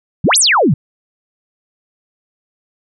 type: exponential two-way sweep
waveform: sine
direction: up then down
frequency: 116.54 to 11450 to 116.54 Hz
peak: -8 dBFS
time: 0.24-0.74 s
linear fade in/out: 5 ms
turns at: 0.38 s
effects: none